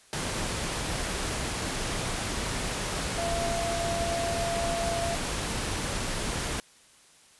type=tone in noise; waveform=sine; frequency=680 Hz; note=F5; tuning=46 cents flat; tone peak=-29 dBFS; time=3.18-5.15 s; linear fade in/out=0 ms; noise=pink; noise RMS=-31 dBFS; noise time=0.13-6.6 s; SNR=-1 dB; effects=white hiss -57 dBFS RMS until 7.39 s + resampled to 24000 Hz